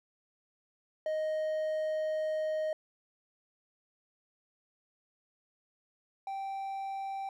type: tone pair in turn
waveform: triangle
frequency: 623 / 780.6 Hz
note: D#5 / G5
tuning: +2 / -8 cents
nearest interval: major third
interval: 390 cents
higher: second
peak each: -28 / -33 dBFS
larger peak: first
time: 1.06-2.73 / 6.27-7.29 s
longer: first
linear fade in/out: 2 ms
effects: none